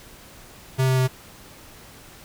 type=tone with pitch steps; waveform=square; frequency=131.2 / 130.22 / 129.24 Hz; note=C3 / C3 / C3; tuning=+5 / -8 / -21 cents; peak=-18 dBFS; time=0.78-1.08 s; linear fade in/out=20 ms; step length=100 ms; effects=pink hiss -46 dBFS RMS until 2.24 s